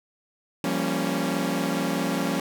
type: chord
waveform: sawtooth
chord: G half-diminished seventh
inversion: third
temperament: equal with one note detuned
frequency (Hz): 171.22 / 196 / 233.1 / 277.2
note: F3 / G3 / Bb3 / Db4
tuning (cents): -34 / 0 / 0 / 0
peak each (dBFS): -26 / -26 / -27 / -24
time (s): 0.64-2.4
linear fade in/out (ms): 2
effects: none